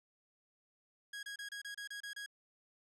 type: tone bursts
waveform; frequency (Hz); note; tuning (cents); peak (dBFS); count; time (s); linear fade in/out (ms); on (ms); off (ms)
sawtooth; 1649; G#6; -13; -39; 9; 1.13-2.262; 5; 100; 29
effects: low-pass 10000 Hz 12 dB/octave